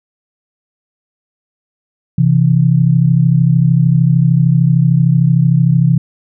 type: tone pair together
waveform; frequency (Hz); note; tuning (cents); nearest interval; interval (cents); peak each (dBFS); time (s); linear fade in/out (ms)
sine; 131.5 / 164.73; C3 / E3; +9 / -1; major third; 390; -10; 2.18-5.98; 5
effects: none

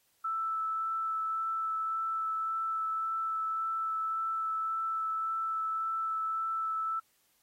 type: tone with vibrato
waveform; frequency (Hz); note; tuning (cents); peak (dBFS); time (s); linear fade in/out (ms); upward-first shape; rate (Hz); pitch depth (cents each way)
sine; 1318.5; E6; 0; -30; 0.24-7; 10; sine; 1.8; 8
effects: white hiss -71 dBFS RMS until 7.42 s + AAC 48 kbps

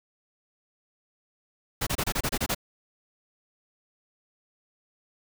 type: noise bursts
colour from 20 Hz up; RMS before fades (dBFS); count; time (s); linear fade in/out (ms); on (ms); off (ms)
pink; -27; 9; 1.81-2.548; 10; 58; 27
effects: none

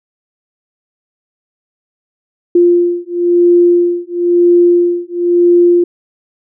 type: beating tone pair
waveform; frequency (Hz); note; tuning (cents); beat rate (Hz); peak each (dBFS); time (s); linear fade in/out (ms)
sine; 348.6 / 349.59; F4 / F4; -3 / +2; 0.99; -10; 2.55-5.84; 5
effects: none

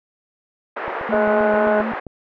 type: band-pass noise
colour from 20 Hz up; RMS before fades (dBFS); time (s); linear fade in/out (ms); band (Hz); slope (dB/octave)
pink; -27; 0.76-2; 10; 420 to 1900; 24
type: click train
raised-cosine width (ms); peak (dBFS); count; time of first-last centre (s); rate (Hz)
2; -21; 10; 0.88-2.067; 7.58
type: tone with vibrato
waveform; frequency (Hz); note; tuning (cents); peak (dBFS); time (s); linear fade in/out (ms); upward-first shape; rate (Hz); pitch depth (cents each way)
sine; 220; A3; 0; -23; 1.09-1.92; 2; triangle; 4; 52
type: harmonic tone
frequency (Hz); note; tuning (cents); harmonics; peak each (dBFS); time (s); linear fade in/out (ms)
210.6; G#3; +24; 2 / 3 / 4 / 5 / 6 / 7; -22 / -17 / -25 / -30 / -34 / -26; 1.12-1.82; 10
effects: none

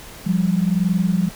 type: tone pair together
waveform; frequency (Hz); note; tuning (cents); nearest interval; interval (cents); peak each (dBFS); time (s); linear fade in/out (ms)
sine; 174.88 / 196.3; F3 / G3; +3 / +3; major second; 200; -18 / -19; 0.26-1.29; 10
effects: pink hiss -39 dBFS RMS until 1.35 s

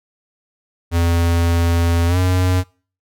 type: tone with pitch glide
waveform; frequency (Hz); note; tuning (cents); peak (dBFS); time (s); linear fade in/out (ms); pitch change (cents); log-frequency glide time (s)
square; 84.9 to 91.52; F2 to F#2; -48 to -18; -14; 0.91-2.64; 50; +130; 2.07-2.18
effects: noise-tail reverb RT60 0.4 s tail -24 dB re dry

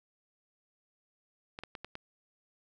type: clicks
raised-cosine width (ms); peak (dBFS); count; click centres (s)
0.3; -25; 5; 1.589 / 1.636 / 1.752 / 1.846 / 1.954
effects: none

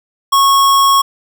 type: tone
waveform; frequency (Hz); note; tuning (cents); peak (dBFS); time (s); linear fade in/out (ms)
square; 1100; C#6; -14; -8; 0.32-1.02; 10
effects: none

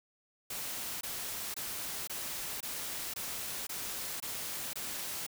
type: noise bursts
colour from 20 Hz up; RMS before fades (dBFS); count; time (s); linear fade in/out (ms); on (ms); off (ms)
white; -39; 9; 0.5-5.266; 5; 510; 22
effects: none

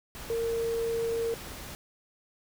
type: tone in noise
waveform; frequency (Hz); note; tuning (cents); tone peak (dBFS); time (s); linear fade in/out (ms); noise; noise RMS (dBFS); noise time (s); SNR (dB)
sine; 460; A#4; -23; -27; 0.3-1.34; 0; pink; -42; 0.15-1.75; +12
effects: none

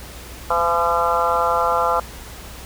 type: harmonic tone with a mistuned harmonic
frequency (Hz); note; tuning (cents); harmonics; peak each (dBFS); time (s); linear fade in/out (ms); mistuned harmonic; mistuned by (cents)
170; F3; -46; 3 / 4 / 5 / 6 / 7 / 8; -23 / -23 / -23 / -23 / -23 / -23; 0.5-2; 5; 7; +16
effects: added 60 Hz sine -38 dBFS peak until 2.65 s + pink hiss -38 dBFS RMS until 2.65 s

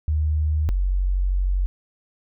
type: tone pair in turn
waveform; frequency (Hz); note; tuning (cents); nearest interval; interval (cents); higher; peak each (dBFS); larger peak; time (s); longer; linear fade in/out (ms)
sine; 76.6 / 46.36; D#2 / F#1; -27 / +4; major sixth; 869; first; -18; neither; 0.08-0.69 / 0.69-1.66; second; 0
effects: none

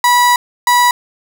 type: tone pair in turn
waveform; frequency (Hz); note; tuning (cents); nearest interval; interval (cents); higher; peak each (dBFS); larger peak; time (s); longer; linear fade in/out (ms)
35% pulse; 976 / 976; B5 / B5; -21 / -21; unison; 0; neither; -6; neither; 0.04-0.36 / 0.67-0.91; first; 2
effects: none

